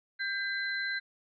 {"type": "tone cluster", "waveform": "sine", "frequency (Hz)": [1585, 2019, 4059], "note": ["G6", "B6", "B7"], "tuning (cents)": [19, 38, 47], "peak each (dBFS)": [-32, -38, -39], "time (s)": [0.19, 1], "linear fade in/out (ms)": 20, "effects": []}